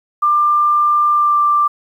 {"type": "tone with pitch glide", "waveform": "sine", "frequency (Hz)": [1191, 1180], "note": ["D6", "D6"], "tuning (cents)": [24, 8], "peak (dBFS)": -10, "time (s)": [0.22, 1.68], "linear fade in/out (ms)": 10, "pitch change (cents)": -16, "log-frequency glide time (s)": [1.11, 1.39], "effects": ["8-bit"]}